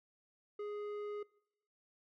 square tone with low-pass filter, 415.3 Hz, G#4, in tune, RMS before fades -42 dBFS, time 0.59-1.23 s, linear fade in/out 5 ms, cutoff 1400 Hz, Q 0.58, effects noise-tail reverb RT60 0.7 s tail -23 dB re dry

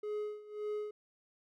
triangle tone with tremolo, 420.8 Hz, G#4, 23 cents sharp, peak -32 dBFS, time 0.03-0.91 s, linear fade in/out 5 ms, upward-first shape sine, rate 1.8 Hz, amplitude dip 85%, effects none

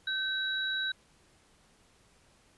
sine tone pair together, 1542 / 3889 Hz, G6 / B7, -29 / -27 cents, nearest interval octave + major third, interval 1602 cents, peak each -32 / -33 dBFS, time 0.07-0.92 s, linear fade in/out 5 ms, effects pink hiss -64 dBFS RMS until 2.57 s + resampled to 24000 Hz

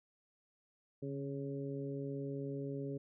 harmonic tone with a mistuned harmonic, 138.59 Hz, C#3, in tune, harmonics 1 / 2 / 3 / 4, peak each -42 / -43 / -43 / -50 dBFS, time 1.02-2.98 s, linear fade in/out 10 ms, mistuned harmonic 1, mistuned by +36 cents, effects none

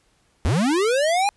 square linear sweep, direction up, 61.74 to 830.6 Hz, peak -18 dBFS, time 0.45-1.29 s, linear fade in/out 0 ms, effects pink hiss -63 dBFS RMS until 1.36 s + resampled to 24000 Hz

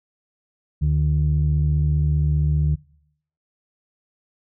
sine tone pair together, 74.84 / 150 Hz, D2 / D3, +33 / +37 cents, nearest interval octave, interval 1204 cents, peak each -18 dBFS, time 0.81-2.76 s, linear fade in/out 20 ms, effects noise-tail reverb RT60 0.7 s tail -23 dB re dry + tanh soft clip ceiling -11 dBFS

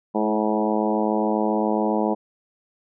harmonic tone with a mistuned harmonic, 107.3 Hz, A2, 43 cents flat, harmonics 2 / 3 / 4 / 5 / 6 / 7 / 8 / 9, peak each -24 / -26 / -27 / -28 / -29 / -29 / -30 / -31 dBFS, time 0.14-2.15 s, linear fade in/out 20 ms, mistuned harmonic 3, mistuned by +17 cents, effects none

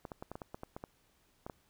clicks, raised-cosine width 1 ms, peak -28 dBFS, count 12, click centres 0.052 / 0.118 / 0.225 / 0.316 / 0.355 / 0.418 / 0.545 / 0.634 / 0.765 / 0.839 / 1.465 / 1.498 s, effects pink hiss -71 dBFS RMS until 1.69 s

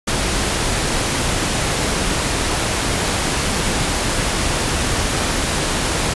pink noise, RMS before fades -19 dBFS, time 0.07-6.14 s, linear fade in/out 10 ms, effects resampled to 24000 Hz

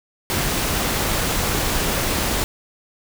pink noise with amplitude modulation, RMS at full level -20 dBFS, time 0.3-2.44 s, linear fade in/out 0 ms, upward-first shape sine, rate 245 Hz, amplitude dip 30%, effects none

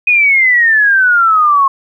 sine exponential sweep, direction down, 2507 to 1077 Hz, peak -6 dBFS, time 0.07-1.68 s, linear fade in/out 5 ms, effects 8-bit

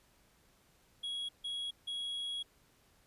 triangle tone bursts at uneven times, 3322 Hz, G#7, in tune, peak -35 dBFS, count 3, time 1.03-1.29 / 1.44-1.71 / 1.87-2.43 s, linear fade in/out 10 ms, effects pink hiss -68 dBFS RMS until 3.06 s + resampled to 32000 Hz

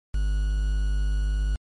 triangle tone with quantisation, 50.6 Hz, G#1, 44 cents flat, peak -19 dBFS, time 0.14-1.56 s, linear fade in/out 5 ms, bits 7, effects MP3 48 kbps

